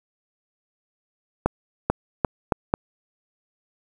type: accelerating click train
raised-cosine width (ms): 1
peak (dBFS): -4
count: 5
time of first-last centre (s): 1.46-2.739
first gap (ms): 440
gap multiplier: 0.79
effects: 7-bit